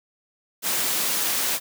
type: high-pass noise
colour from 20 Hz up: white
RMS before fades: -24 dBFS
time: 0.62-1.6 s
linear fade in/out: 50 ms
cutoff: 180 Hz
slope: 12 dB/octave
effects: none